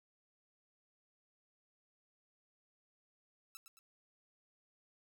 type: tone with echo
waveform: 5% pulse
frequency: 1318.5 Hz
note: E6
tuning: in tune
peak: -37 dBFS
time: 3.55-3.57 s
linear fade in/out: 0 ms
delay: 110 ms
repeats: 2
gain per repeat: -6 dB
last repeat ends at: 3.79 s
effects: none